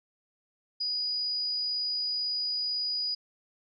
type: tone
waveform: sine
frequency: 4921 Hz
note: D#8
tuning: 20 cents flat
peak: -28 dBFS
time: 0.8-3.15 s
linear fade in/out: 10 ms
effects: none